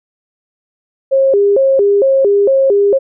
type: tone with vibrato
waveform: sine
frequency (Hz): 466.2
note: A#4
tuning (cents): 0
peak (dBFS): -7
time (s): 1.11-2.99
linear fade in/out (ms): 20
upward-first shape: square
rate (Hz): 2.2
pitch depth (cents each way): 250
effects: none